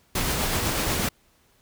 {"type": "noise with tremolo", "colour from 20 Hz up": "pink", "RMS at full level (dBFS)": -24, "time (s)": [0.15, 1.09], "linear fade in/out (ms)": 5, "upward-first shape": "triangle", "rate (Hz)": 8.1, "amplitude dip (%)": 30, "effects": ["pink hiss -62 dBFS RMS until 1.61 s"]}